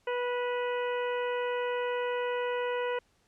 harmonic tone with a mistuned harmonic, 490 Hz, B4, 14 cents flat, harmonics 1 / 2 / 3 / 4 / 5 / 6, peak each -30 / -36 / -40 / -42 / -44 / -46 dBFS, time 0.07-2.99 s, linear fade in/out 5 ms, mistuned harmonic 5, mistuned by +31 cents, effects pink hiss -69 dBFS RMS until 3.27 s + low-pass 9000 Hz 12 dB/octave

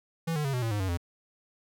square tone with pitch steps, 164.81 / 150.26 / 137 / 124.9 / 113.88 / 103.82 / 94.66 / 86.3 Hz, E3 / D3 / C#3 / B2 / A#2 / G#2 / F#2 / F2, 0 / +40 / -20 / +20 / -40 / 0 / +40 / -20 cents, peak -28 dBFS, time 0.27-0.974 s, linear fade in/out 10 ms, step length 88 ms, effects none

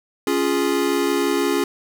square chord, Db major, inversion none, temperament equal with one note detuned, 278.3 / 349.2 / 415.3 Hz, Db4 / F4 / Ab4, +7 / 0 / 0 cents, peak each -23 dBFS, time 0.27-1.64 s, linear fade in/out 2 ms, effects none

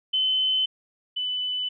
sine tone pair in turn, 3048 / 2997 Hz, G7 / F#7, -49 / +22 cents, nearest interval unison, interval 29 cents, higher first, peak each -20 / -25 dBFS, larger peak first, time 0.13-0.66 / 1.16-1.69 s, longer neither, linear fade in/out 10 ms, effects none

